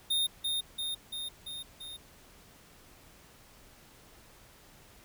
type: tone with echo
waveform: square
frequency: 3674 Hz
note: A#7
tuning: 26 cents flat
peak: -27 dBFS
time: 0.1-0.27 s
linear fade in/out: 10 ms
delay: 340 ms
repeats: 5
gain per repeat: -3 dB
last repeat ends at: 1.97 s
effects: pink hiss -57 dBFS RMS until 5.04 s